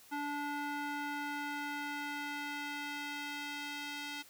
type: tone with band-pass filter sweep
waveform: square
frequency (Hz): 290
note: D4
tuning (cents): -22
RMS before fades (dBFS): -40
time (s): 0.11-4.23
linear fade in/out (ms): 20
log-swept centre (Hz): 1100 to 3200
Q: 0.99
effects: white hiss -59 dBFS RMS until 4.29 s